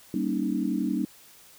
sine chord, Eb dominant seventh, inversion first, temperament just, 194.45 / 233.3 / 280 / 311.1 Hz, G3 / Bb3 / Db4 / Eb4, -14 / +2 / +18 / 0 cents, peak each -30 dBFS, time 0.14-1.05 s, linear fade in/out 2 ms, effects white hiss -53 dBFS RMS until 1.58 s

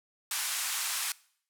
white band-pass noise, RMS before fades -33 dBFS, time 0.31-1.12 s, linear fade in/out 2 ms, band 900 to 12000 Hz, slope 24 dB/octave, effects noise-tail reverb RT60 0.6 s tail -22 dB re dry

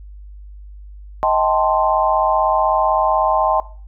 sine chord, A half-diminished seventh, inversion second, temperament equal with one note detuned, 632.4 / 784 / 880 / 1046.5 Hz, Eb5 / G5 / A5 / C6, +28 / 0 / 0 / 0 cents, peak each -19 dBFS, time 1.23-3.6 s, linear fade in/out 0 ms, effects noise-tail reverb RT60 0.4 s tail -17 dB re dry + added 50 Hz sine -34 dBFS peak until 3.87 s

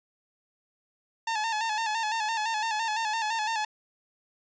sawtooth tone with vibrato, 880 Hz, A5, in tune, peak -23 dBFS, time 1.27-3.65 s, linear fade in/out 5 ms, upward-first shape square, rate 5.9 Hz, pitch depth 55 cents each way, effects resampled to 16000 Hz

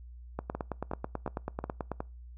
two click trains, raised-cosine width 1 ms, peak -20 / -19 dBFS, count 5 / 15, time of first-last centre 0.55-2.005 / 0.39-1.917 s, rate 2.75 / 9.17 Hz, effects noise-tail reverb RT60 0.3 s tail -24 dB re dry + added 60 Hz sine -45 dBFS peak until 2.37 s

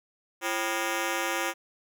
10% pulse ring-modulated tone, 439 Hz, A4, 4 cents flat, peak -16 dBFS, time 0.41-1.54 s, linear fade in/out 50 ms, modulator 98.4 Hz, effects none

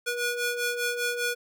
sawtooth ring-modulated tone, 969 Hz, B5, 33 cents flat, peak -20 dBFS, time 0.06-1.35 s, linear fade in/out 20 ms, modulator 487 Hz, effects none

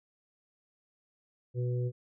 harmonic tone, 123.3 Hz, B2, 2 cents flat, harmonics 1 / 3 / 4, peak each -29 / -39 / -41 dBFS, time 1.54-1.92 s, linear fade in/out 50 ms, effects none

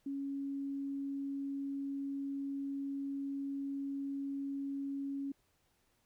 sine tone, 277.2 Hz, C#4, in tune, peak -36 dBFS, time 0.06-5.32 s, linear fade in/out 5 ms, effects pink hiss -75 dBFS RMS until 6.05 s

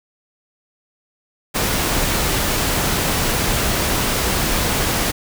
pink noise, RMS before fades -19 dBFS, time 1.54-5.12 s, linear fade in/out 20 ms, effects none

